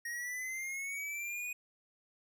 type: linear sweep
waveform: square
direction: up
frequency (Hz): 1866 to 2489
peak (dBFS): -38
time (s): 0.05-1.53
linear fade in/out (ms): 5
effects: none